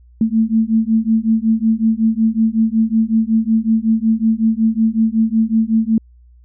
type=beating tone pair; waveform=sine; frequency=220 / 225.4 Hz; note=A3 / A3; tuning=0 / +42 cents; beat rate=5.4 Hz; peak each=-15 dBFS; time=0.21-5.98 s; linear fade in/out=2 ms; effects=added 60 Hz sine -43 dBFS peak until 6.44 s